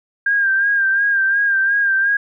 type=tone with vibrato; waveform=sine; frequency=1601 Hz; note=G6; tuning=36 cents sharp; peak=-13 dBFS; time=0.26-2.17 s; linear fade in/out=5 ms; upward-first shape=sine; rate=2.8 Hz; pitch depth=45 cents each way; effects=none